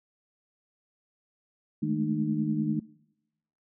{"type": "tone cluster", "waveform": "sine", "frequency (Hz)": [155.9, 210.8, 221, 304.6], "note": ["D#3", "G#3", "A3", "D#4"], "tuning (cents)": [4, 26, 8, -37], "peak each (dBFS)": -31, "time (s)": [1.82, 2.8], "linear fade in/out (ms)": 10, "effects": ["noise-tail reverb RT60 0.9 s tail -22 dB re dry"]}